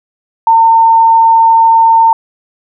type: tone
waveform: sine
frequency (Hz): 907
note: A#5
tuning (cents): -48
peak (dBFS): -3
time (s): 0.47-2.13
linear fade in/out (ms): 2
effects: none